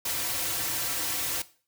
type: noise with comb filter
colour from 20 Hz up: white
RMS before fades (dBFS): -30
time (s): 0.05-1.42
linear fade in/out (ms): 5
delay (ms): 4.8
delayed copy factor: -0.85
effects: noise-tail reverb RT60 0.4 s tail -17 dB re dry